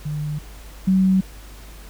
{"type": "tone pair in turn", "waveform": "sine", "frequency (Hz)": [150, 188.99], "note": ["D3", "F#3"], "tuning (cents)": [37, 37], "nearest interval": "major third", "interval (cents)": 400, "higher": "second", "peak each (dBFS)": [-23, -13], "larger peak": "second", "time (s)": [[0.05, 0.39], [0.87, 1.21]], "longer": "neither", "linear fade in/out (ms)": 10, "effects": ["added 50 Hz sine -38 dBFS peak until 1.89 s", "pink hiss -45 dBFS RMS until 1.89 s"]}